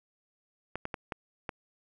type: clicks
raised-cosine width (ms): 0.5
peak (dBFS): -19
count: 5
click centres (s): 0.756 / 0.854 / 0.942 / 1.122 / 1.492
effects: none